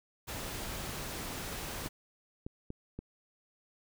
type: noise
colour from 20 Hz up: pink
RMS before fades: -40 dBFS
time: 0.27-1.89 s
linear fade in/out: 20 ms
type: clicks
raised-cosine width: 3 ms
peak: -27 dBFS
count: 4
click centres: 1.861 / 2.465 / 2.704 / 2.99 s
effects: none